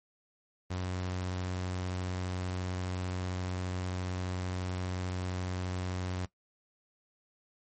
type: tone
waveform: sawtooth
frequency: 91.5 Hz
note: F#2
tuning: 19 cents flat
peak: -29 dBFS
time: 0.7-6.26 s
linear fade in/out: 10 ms
effects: noise-tail reverb RT60 0.1 s tail -18 dB re dry + MP3 32 kbps